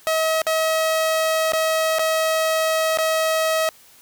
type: tone with dropouts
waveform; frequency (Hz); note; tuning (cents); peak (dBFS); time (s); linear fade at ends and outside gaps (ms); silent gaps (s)
sawtooth; 639; D#5; +46; -14; 0.07-3.69; 0; 0.418-0.467 / 1.521-1.534 / 1.985-1.993 / 2.973-2.986
effects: white hiss -50 dBFS RMS until 4.01 s